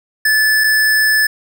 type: tone pair in turn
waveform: square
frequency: 1737 / 1737 Hz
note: A6 / A6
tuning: -23 / -23 cents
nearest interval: unison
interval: 0 cents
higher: neither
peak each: -11 dBFS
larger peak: neither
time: 0.25-0.64 / 0.64-1.27 s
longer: second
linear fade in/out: 5 ms
effects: none

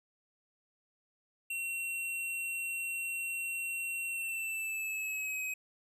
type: tone with pitch glide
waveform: square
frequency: 2728 to 2531 Hz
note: F7 to D#7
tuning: -41 to +29 cents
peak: -35 dBFS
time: 1.5-5.54 s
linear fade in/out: 5 ms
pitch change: -130 cents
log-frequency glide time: 4.07-5.42 s
effects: none

